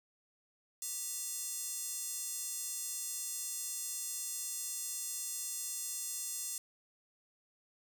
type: tone with high-pass filter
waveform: square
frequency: 392 Hz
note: G4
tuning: in tune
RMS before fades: -40 dBFS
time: 0.82-6.58 s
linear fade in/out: 2 ms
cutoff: 7500 Hz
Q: 2.1
effects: none